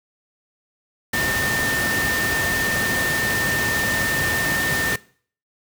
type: tone in noise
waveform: sine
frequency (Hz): 1807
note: A6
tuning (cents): +46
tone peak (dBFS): -22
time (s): 1.13-4.96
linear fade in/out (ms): 5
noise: pink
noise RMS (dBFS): -24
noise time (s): 1.13-4.96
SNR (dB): -1
effects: noise-tail reverb RT60 0.5 s tail -21 dB re dry + high-pass 80 Hz 12 dB/octave